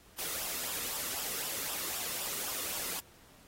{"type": "noise with flanger", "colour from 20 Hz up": "white", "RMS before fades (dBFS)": -37, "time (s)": [0.18, 3], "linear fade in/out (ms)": 10, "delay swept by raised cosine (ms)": [0.46, 1.3], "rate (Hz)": 3.9, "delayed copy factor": -0.5, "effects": ["pink hiss -60 dBFS RMS until 3.47 s", "AAC 48 kbps"]}